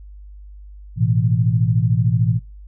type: chord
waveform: sine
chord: A suspended second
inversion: none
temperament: equal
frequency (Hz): 110 / 123.47 / 164.81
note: A2 / B2 / E3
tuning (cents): 0 / 0 / 0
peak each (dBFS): -17 / -18 / -21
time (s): 0.96-2.4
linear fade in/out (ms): 50
effects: noise-tail reverb RT60 0.3 s tail -25 dB re dry + added 50 Hz sine -36 dBFS peak until 2.67 s